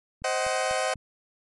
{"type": "click train", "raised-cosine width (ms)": 5, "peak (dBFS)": -32, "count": 4, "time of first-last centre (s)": [0.22, 0.957], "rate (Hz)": 4.07}
{"type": "chord", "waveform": "sawtooth", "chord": "C diminished", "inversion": "none", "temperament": "just", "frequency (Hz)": [523.3, 627.9, 753.5], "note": ["C5", "Eb5", "Gb5"], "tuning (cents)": [0, 16, 31], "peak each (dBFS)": -25, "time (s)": [0.24, 0.94], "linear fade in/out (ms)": 5}
{"effects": ["MP3 48 kbps"]}